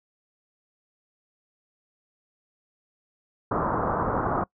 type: low-pass noise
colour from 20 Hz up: white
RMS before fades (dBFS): -26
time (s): 3.51-4.44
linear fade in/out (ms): 5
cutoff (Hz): 1300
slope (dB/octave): 48
effects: noise-tail reverb RT60 0.1 s tail -24 dB re dry